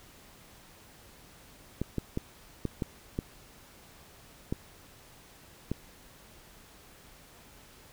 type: clicks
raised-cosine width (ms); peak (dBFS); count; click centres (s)
3; -17; 8; 1.816 / 1.983 / 2.174 / 2.653 / 2.822 / 3.189 / 4.525 / 5.716
effects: pink hiss -55 dBFS RMS until 7.92 s